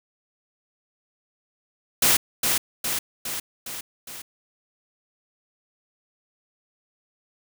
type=noise with echo; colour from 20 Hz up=white; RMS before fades=-18 dBFS; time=2.02-2.17 s; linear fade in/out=5 ms; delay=410 ms; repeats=5; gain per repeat=-4 dB; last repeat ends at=4.22 s; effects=none